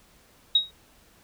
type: tone with exponential decay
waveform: sine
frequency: 3792 Hz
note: A#7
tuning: 29 cents sharp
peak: -13 dBFS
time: 0.55-0.71 s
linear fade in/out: 5 ms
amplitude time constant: 34 ms
effects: pink hiss -58 dBFS RMS until 1.23 s